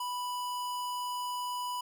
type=tone; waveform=square; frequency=987.8 Hz; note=B5; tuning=in tune; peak=-34 dBFS; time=0-1.81 s; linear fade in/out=5 ms; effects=none